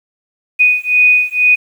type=beating tone pair; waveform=sine; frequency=2483 / 2485.1 Hz; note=D#7 / D#7; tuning=-4 / -3 cents; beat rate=2.1 Hz; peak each=-11 dBFS; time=0.59-1.56 s; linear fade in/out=20 ms; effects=7-bit